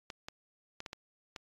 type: clicks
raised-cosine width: 0.2 ms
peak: -24 dBFS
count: 6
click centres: 0.102 / 0.285 / 0.804 / 0.862 / 0.931 / 1.362 s
effects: AAC 32 kbps